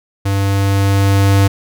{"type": "tone with level ramp", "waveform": "square", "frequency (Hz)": 98.6, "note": "G2", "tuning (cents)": 11, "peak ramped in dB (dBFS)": [-14, -8], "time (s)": [0.25, 1.48], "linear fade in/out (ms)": 10, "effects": []}